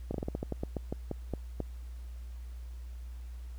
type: slowing click train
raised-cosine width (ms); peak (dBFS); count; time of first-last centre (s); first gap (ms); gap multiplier
2; -20; 14; 0.11-1.603; 33; 1.19
effects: added 60 Hz sine -40 dBFS peak until 3.58 s + pink hiss -63 dBFS RMS until 3.58 s